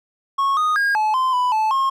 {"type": "tone with pitch steps", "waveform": "triangle", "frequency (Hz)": [1099, 1240, 1626, 860, 1035, 994, 871, 1075], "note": ["C#6", "D#6", "G#6", "A5", "C6", "B5", "A5", "C6"], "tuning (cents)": [-15, -6, -37, -40, -19, 11, -18, 47], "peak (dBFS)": -14, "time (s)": [0.38, 1.9], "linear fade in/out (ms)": 10, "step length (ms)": 190, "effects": []}